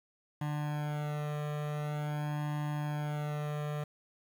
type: tone with flanger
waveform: sawtooth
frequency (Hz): 148.9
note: D3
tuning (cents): +24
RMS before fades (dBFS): -35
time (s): 0.41-3.84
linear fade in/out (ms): 5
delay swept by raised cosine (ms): 1.1 to 1.65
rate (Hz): 0.46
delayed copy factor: +1
effects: low-pass 2000 Hz 12 dB/octave + 9-bit